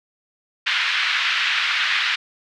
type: band-pass noise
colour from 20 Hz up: pink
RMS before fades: -21 dBFS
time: 0.66-2.16 s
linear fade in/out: 10 ms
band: 1500 to 3700 Hz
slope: 24 dB/octave
effects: none